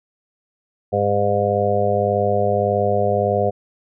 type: harmonic tone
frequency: 101.7 Hz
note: G#2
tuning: 36 cents flat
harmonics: 1 / 2 / 4 / 5 / 6 / 7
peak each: -24 / -27 / -23 / -21 / -22 / -22 dBFS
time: 0.92-3.51 s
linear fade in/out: 20 ms
effects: none